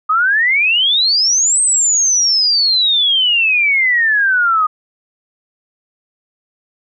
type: exponential two-way sweep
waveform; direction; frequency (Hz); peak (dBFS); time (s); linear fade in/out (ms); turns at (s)
sine; up then down; 1226 to 8372 to 1226; -10; 0.09-4.67; 10; 1.61
effects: none